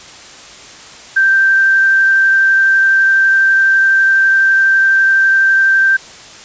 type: tone with vibrato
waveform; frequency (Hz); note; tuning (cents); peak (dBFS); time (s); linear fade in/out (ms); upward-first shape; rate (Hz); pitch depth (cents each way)
sine; 1568; G6; 0; -7; 1.16-5.97; 10; triangle; 12; 9
effects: white hiss -35 dBFS RMS until 6.44 s + resampled to 16000 Hz